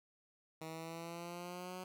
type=exponential sweep; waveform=10% pulse; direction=up; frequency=159 to 185 Hz; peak=-36 dBFS; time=0.61-1.84 s; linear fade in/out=5 ms; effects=none